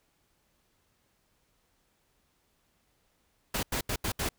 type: noise bursts at uneven times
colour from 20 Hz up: pink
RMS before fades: -31 dBFS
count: 5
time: 3.54-3.63 / 3.72-3.81 / 3.89-3.96 / 4.04-4.12 / 4.19-4.29 s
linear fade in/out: 5 ms
effects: pink hiss -72 dBFS RMS until 4.38 s

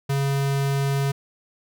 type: tone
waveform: square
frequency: 138.59 Hz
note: C#3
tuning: in tune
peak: -21 dBFS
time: 0.09-1.12 s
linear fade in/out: 10 ms
effects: none

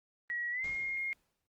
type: tone with pitch glide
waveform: sine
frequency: 1915 to 2137 Hz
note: A#6 to C7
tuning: +46 to +36 cents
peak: -33 dBFS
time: 0.3-1.13 s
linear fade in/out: 0 ms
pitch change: +190 cents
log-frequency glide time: 0.51-0.66 s
type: noise with exponential decay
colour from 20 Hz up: pink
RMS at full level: -48 dBFS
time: 0.64-1.47 s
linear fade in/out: 1 ms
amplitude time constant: 180 ms
effects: Opus 24 kbps

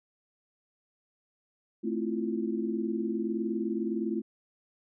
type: chord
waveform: sine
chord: F major seventh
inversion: first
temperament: equal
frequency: 220 / 261.6 / 329.6 / 349.2 Hz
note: A3 / C4 / E4 / F4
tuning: 0 / 0 / 0 / 0 cents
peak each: -32 / -37 / -34 / -34 dBFS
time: 1.83-4.22 s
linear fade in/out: 20 ms
effects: none

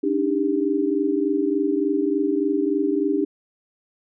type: tone cluster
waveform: sine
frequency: 286.2 / 309.6 / 397.5 Hz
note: D4 / D#4 / G4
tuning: -45 / -9 / +24 cents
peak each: -23 dBFS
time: 0.03-3.25 s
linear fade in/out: 10 ms
effects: none

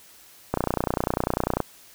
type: click train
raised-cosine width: 1 ms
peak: -8 dBFS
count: 33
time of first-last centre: 0.54-1.603 s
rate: 30.1 Hz
effects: white hiss -51 dBFS RMS until 1.94 s

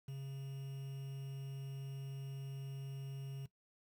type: tone with quantisation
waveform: triangle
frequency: 136.2 Hz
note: C#3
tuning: 30 cents flat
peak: -40 dBFS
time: 0.08-3.46 s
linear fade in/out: 5 ms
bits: 10
effects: noise-tail reverb RT60 0.1 s tail -17 dB re dry

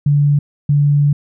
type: tone bursts at uneven times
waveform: sine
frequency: 144.7 Hz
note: D3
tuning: 25 cents flat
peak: -9 dBFS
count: 2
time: 0.06-0.39 / 0.69-1.13 s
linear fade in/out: 5 ms
effects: none

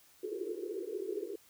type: band-pass noise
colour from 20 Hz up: pink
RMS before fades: -39 dBFS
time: 0.23-1.36 s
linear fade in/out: 5 ms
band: 340 to 460 Hz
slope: 96 dB/octave
effects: white hiss -63 dBFS RMS until 1.49 s

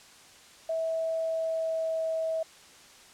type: tone with pitch glide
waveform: sine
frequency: 650 to 645.9 Hz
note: E5 to E5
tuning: -24 to -35 cents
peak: -27 dBFS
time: 0.69-2.43 s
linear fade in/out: 5 ms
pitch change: -11 cents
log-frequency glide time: 1.23-2.03 s
effects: white hiss -53 dBFS RMS until 3.13 s + low-pass 8000 Hz 12 dB/octave

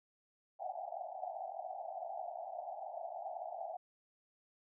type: band-pass noise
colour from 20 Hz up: pink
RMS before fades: -44 dBFS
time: 0.59-3.77 s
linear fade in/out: 10 ms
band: 640 to 800 Hz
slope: 96 dB/octave
effects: none

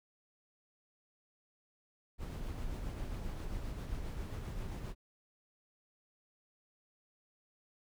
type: noise with tremolo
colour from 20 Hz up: brown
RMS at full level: -39 dBFS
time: 2.18-4.95 s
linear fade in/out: 50 ms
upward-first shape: sine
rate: 7.5 Hz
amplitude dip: 30%
effects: none

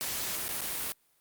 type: noise with dropouts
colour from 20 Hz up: white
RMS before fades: -34 dBFS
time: 0.01-0.92 s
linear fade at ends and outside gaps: 0 ms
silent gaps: 0.482-0.49 / 0.608-0.616 s
effects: white hiss -69 dBFS RMS until 1.2 s + Opus 48 kbps

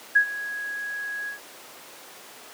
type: tone with ADSR envelope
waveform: sine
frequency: 1661.2 Hz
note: G#6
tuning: in tune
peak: -12 dBFS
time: 0.15-1.4 s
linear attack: 12 ms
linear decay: 85 ms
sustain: -17 dB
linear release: 120 ms
effects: pink hiss -44 dBFS RMS until 2.53 s + high-pass 400 Hz 12 dB/octave

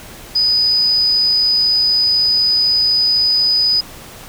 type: tone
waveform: sine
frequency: 4978 Hz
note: D#8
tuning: in tune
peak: -11 dBFS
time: 0.35-3.81 s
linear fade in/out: 10 ms
effects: pink hiss -36 dBFS RMS until 4.28 s

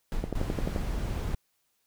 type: noise with exponential decay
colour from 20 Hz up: brown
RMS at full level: -29 dBFS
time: 0.12-0.81 s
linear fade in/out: 0 ms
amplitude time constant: 150 ms
type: click train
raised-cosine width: 2 ms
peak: -16 dBFS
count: 7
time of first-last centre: 0.24-0.762 s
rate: 11.5 Hz
type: noise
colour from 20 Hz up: brown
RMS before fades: -31 dBFS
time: 0.35-1.35 s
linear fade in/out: 5 ms
effects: white hiss -74 dBFS RMS until 1.86 s

